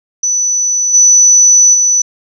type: tone with level steps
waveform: sine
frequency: 5970 Hz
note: F#8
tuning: 15 cents sharp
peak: -10 / -3 / -7 dBFS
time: 0.23-2.02 s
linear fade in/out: 5 ms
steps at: 0.93 / 1.73 s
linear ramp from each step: 20 ms
effects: none